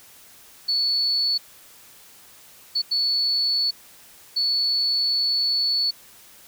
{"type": "tone bursts at uneven times", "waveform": "sine", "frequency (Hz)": 4435, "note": "C#8", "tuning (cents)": 0, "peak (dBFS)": -19, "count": 4, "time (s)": [[0.68, 1.38], [2.75, 2.82], [2.91, 3.71], [4.36, 5.91]], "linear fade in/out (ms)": 10, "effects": ["white hiss -49 dBFS RMS until 6.47 s"]}